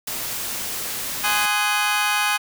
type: noise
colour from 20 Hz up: white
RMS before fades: -28 dBFS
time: 0.07-1.46 s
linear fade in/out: 5 ms
type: chord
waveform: 20% pulse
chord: Ab dominant seventh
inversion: none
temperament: just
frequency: 830.6 / 1038.3 / 1245.9 / 1495.1 Hz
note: Ab5 / C6 / Eb6 / Gb6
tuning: 0 / -14 / +2 / +18 cents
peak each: -18 / -22 / -20 / -21 dBFS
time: 1.23-2.38 s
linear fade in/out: 20 ms
effects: none